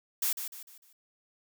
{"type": "noise with echo", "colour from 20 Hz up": "blue", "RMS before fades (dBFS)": -29, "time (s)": [0.22, 0.33], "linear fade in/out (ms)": 5, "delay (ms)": 150, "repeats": 4, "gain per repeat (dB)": -8, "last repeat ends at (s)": 0.93, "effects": []}